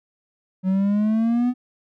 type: exponential sweep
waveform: triangle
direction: up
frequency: 185 to 251.7 Hz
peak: -15 dBFS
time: 0.63-1.54 s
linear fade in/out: 50 ms
effects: none